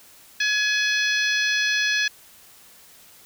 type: harmonic tone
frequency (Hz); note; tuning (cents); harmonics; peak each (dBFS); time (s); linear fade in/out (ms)
844; G#5; +28; 2 / 3 / 4 / 5 / 6 / 7; -22 / -26 / -28 / -30 / -32 / -33; 0.4-2.08; 5
effects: white hiss -50 dBFS RMS until 3.25 s